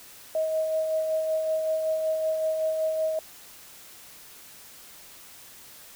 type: tone with tremolo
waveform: sine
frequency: 633 Hz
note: D#5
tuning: 30 cents sharp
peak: -22 dBFS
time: 0.35-3.19 s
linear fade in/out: 2 ms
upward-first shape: sine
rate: 5.3 Hz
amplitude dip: 35%
effects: white hiss -48 dBFS RMS until 5.95 s